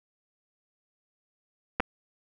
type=clicks; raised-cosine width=0.5 ms; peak=-11 dBFS; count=2; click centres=1.799 / 1.803 s; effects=none